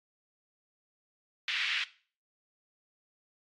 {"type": "band-pass noise", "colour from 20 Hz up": "pink", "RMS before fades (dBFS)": -32, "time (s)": [1.48, 1.84], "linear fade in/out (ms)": 2, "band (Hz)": [1900, 3500], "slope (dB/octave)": 24, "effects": ["noise-tail reverb RT60 0.4 s tail -17 dB re dry", "MP3 64 kbps"]}